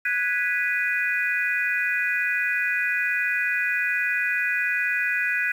sine chord, G# minor seventh, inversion third, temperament equal with one note detuned, 1480 / 1661.2 / 1975.5 / 2470 Hz, F#6 / G#6 / B6 / D#7, 0 / 0 / 0 / -13 cents, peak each -27 dBFS, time 0.05-5.52 s, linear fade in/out 5 ms, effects 8-bit

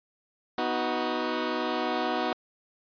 15% pulse chord, B major, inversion none, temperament equal with one note detuned, 246.9 / 314.2 / 370 Hz, B3 / D#4 / F#4, 0 / +17 / 0 cents, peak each -25 dBFS, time 0.58-2.33 s, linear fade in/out 2 ms, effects resampled to 11025 Hz

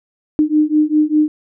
sine beating tone pair, 302 / 307 Hz, D4 / D#4, +48 / -23 cents, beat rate 5 Hz, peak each -14 dBFS, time 0.39-1.28 s, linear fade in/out 0 ms, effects none

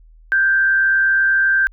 sine tone with frequency modulation, 1568 Hz, G6, in tune, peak -12 dBFS, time 0.32-1.67 s, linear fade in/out 0 ms, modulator 101 Hz, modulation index 0.4, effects added 40 Hz sine -43 dBFS peak until 1.72 s

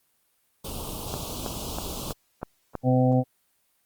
pink band-stop noise, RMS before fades -34 dBFS, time 0.64-2.13 s, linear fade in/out 10 ms, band 1200 to 2800 Hz, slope 48 dB/octave
click train, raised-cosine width 1 ms, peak -16 dBFS, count 6, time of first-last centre 1.14-2.753 s, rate 3.1 Hz
harmonic tone, 127.7 Hz, C3, 42 cents flat, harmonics 1 / 2 / 4 / 5 / 6, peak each -21 / -22 / -25 / -31 / -29 dBFS, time 2.83-3.24 s, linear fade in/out 50 ms
effects white hiss -69 dBFS RMS until 3.85 s + Opus 32 kbps

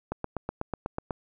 click train, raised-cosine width 1 ms, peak -16 dBFS, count 9, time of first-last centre 0.12-1.108 s, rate 8.1 Hz, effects none

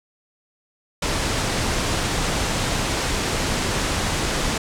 pink low-pass noise, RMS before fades -23 dBFS, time 1.02-4.58 s, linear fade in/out 5 ms, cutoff 8900 Hz, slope 24 dB/octave, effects none

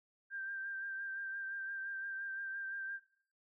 sine tone with vibrato, 1579 Hz, G6, 12 cents sharp, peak -39 dBFS, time 0.3-3 s, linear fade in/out 50 ms, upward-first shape sine, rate 5.8 Hz, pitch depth 25 cents each way, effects noise-tail reverb RT60 0.6 s tail -22 dB re dry

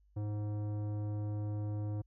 triangle tone with tanh clipping, 104.7 Hz, G#2, 15 cents sharp, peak -36 dBFS, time 0.16-2.02 s, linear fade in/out 10 ms, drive 18 dB, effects added 50 Hz sine -64 dBFS peak until 2.06 s

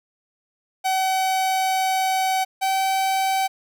45% pulse tone pair in turn, 758 / 768.1 Hz, F#5 / G5, +42 / -35 cents, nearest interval unison, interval 23 cents, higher second, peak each -19 dBFS, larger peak neither, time 0.84-2.45 / 2.61-3.48 s, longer first, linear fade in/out 20 ms, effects none

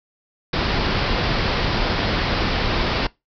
pink low-pass noise, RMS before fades -21 dBFS, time 0.53-3.07 s, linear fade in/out 5 ms, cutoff 5200 Hz, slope 96 dB/octave, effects noise-tail reverb RT60 0.2 s tail -22 dB re dry

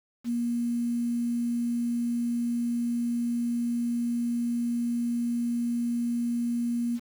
sine tone with quantisation, 237.5 Hz, A#3, 33 cents sharp, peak -25 dBFS, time 0.24-7 s, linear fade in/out 50 ms, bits 8, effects none

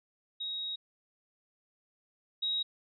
sine tone pair in turn, 3788 / 3805 Hz, A#7 / A#7, +27 / +35 cents, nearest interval unison, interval 8 cents, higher second, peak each -34 / -29 dBFS, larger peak second, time 0.4-0.76 / 2.42-2.63 s, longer first, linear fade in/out 10 ms, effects none

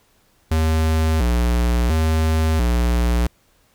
square tone with vibrato, 68.9 Hz, C#2, 10 cents flat, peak -16 dBFS, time 0.51-3.27 s, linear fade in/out 5 ms, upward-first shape square, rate 0.72 Hz, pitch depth 250 cents each way, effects pink hiss -59 dBFS RMS until 3.74 s

